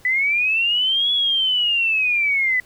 sine linear two-way sweep, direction up then down, 1978 to 3399 to 1978 Hz, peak -16 dBFS, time 0.05-2.6 s, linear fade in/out 2 ms, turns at 1.12 s, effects pink hiss -51 dBFS RMS until 2.65 s

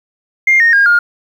sine tone with pitch steps, 2113 / 1850.1 / 1620 / 1418.4 Hz, C7 / A#6 / G#6 / F6, +16 / -14 / -43 / +26 cents, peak -5 dBFS, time 0.47-0.99 s, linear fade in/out 5 ms, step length 130 ms, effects tanh soft clip ceiling -2 dBFS + 7-bit

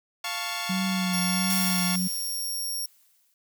10% pulse chord, F augmented, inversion none, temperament equal, 698.5 / 880 / 1108.7 Hz, F5 / A5 / C#6, 0 / 0 / 0 cents, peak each -25 / -27 / -24 dBFS, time 0.24-1.96 s, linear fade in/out 5 ms
sine tone with vibrato, 185.4 Hz, F#3, 4 cents sharp, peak -25 dBFS, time 0.69-2.08 s, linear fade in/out 10 ms, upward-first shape triangle, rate 1.5 Hz, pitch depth 45 cents each way
15% pulse tone, 5570 Hz, F8, 5 cents flat, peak -23 dBFS, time 1.13-2.86 s, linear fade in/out 5 ms
blue noise with exponential decay, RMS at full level -28 dBFS, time 1.5-3.34 s, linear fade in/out 1 ms, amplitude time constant 400 ms
effects none

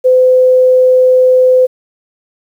sine tone, 510 Hz, C5, 44 cents flat, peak -4 dBFS, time 0.04-1.67 s, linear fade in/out 20 ms, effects 7-bit

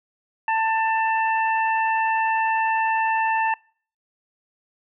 harmonic tone, 890 Hz, A5, 20 cents sharp, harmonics 1 / 2 / 3, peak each -20 / -26 / -30 dBFS, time 0.48-3.54 s, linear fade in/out 2 ms, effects noise-tail reverb RT60 0.5 s tail -26 dB re dry

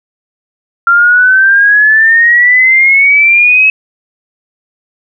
sine exponential sweep, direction up, 1376 to 2581 Hz, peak -3 dBFS, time 0.87-3.7 s, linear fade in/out 2 ms, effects none

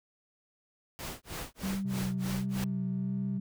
pink noise with tremolo, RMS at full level -38 dBFS, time 0.99-2.64 s, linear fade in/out 0 ms, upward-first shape sine, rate 3.2 Hz, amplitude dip 100%
sine tone with vibrato, 191 Hz, G3, 45 cents flat, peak -31 dBFS, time 1.63-3.4 s, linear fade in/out 5 ms, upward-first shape sine, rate 1.4 Hz, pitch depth 32 cents each way
triangle tone with pitch glide, 130 to 130.75 Hz, C3 to C3, -11 to -1 cents, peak -34 dBFS, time 1.84-3.39 s, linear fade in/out 20 ms, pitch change +10 cents, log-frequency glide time 2.07-2.57 s
effects none

